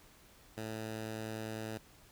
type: tone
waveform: 10% pulse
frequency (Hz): 110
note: A2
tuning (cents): 0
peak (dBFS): -31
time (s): 0.57-1.78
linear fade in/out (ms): 5
effects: pink hiss -61 dBFS RMS until 2.11 s